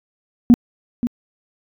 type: tone with echo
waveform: sine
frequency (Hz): 239.9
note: A#3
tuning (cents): +50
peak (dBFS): -4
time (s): 0.5-0.54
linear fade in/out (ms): 0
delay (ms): 530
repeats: 1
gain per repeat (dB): -12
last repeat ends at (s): 1.07
effects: tanh soft clip ceiling 0 dBFS